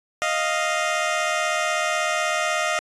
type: tone pair together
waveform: 15% pulse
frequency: 621.8 / 698 Hz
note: D#5 / F5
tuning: -1 / -1 cents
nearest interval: major second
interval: 200 cents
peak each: -17 / -18 dBFS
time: 0.22-2.79 s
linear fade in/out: 0 ms
effects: resampled to 22050 Hz